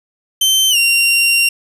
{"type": "tone with pitch glide", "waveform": "sawtooth", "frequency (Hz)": [3100, 2762], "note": ["G7", "F7"], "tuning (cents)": [-20, -20], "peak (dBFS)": -7, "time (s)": [0.41, 1.49], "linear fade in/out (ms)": 5, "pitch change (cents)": -200, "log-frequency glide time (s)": [0.7, 0.77], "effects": ["resampled to 32000 Hz", "7-bit"]}